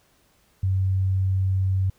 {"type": "tone", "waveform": "sine", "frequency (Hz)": 95, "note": "F#2", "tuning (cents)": 46, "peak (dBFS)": -19, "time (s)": [0.63, 1.9], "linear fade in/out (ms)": 5, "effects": ["pink hiss -62 dBFS RMS until 1.98 s"]}